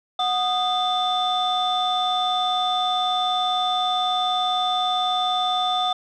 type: tone cluster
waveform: sine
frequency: 735 / 1238 / 3539 Hz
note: F#5 / D#6 / A7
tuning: -12 / -9 / +9 cents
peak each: -21 / -26 / -23 dBFS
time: 0.19-5.93 s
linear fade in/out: 5 ms
effects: tanh soft clip ceiling -14 dBFS